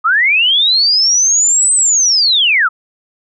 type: linear two-way sweep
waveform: sine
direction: up then down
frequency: 1203 to 8260 to 1203 Hz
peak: -8 dBFS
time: 0.04-2.69 s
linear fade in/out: 20 ms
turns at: 1.74 s
effects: none